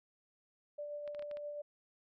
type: tone with tremolo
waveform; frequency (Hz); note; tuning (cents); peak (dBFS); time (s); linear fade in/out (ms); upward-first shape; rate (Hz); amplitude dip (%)
sine; 587.3; D5; 0; -39; 0.78-1.62; 10; sine; 7.6; 30
type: clicks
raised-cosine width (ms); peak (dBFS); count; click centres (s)
0.3; -37; 6; 1.077 / 1.148 / 1.194 / 1.224 / 1.313 / 1.371
effects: none